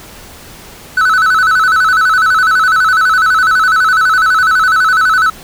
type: tone with vibrato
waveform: triangle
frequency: 1396.9 Hz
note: F6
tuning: in tune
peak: -5 dBFS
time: 0.97-5.3 s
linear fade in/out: 5 ms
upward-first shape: square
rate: 12 Hz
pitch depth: 120 cents each way
effects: pink hiss -34 dBFS RMS until 5.43 s

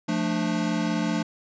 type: chord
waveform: square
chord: D minor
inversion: first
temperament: equal with one note detuned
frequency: 174.61 / 220 / 296.6 Hz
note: F3 / A3 / D4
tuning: 0 / 0 / +17 cents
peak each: -29 / -28 / -29 dBFS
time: 0.08-1.23 s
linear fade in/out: 10 ms
effects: resampled to 16000 Hz

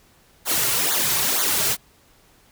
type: noise with flanger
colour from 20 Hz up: white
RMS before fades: -21 dBFS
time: 0.45-1.77 s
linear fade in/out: 50 ms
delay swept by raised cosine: 0.37 to 4.07 ms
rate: 2.1 Hz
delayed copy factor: -1
effects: pink hiss -56 dBFS RMS until 2.51 s

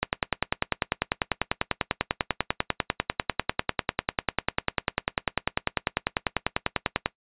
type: click train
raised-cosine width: 0.3 ms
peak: -5 dBFS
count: 72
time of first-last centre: 0.03-7.06 s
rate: 10.1 Hz
effects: noise-tail reverb RT60 0.1 s tail -19 dB re dry + resampled to 8000 Hz

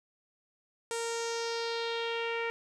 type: tone with low-pass filter sweep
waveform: sawtooth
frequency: 462.6 Hz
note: A#4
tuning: 13 cents flat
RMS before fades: -34 dBFS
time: 0.91-2.5 s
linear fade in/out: 0 ms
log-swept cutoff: 8600 to 2300 Hz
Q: 3
effects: none

